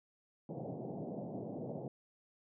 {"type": "band-pass noise", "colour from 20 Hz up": "pink", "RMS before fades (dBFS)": -43, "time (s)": [0.49, 1.88], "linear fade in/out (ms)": 2, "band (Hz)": [120, 730], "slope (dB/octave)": 48, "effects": []}